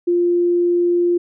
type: tone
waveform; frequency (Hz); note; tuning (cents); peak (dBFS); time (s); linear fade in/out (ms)
sine; 349.2; F4; 0; -13; 0.07-1.18; 10
effects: none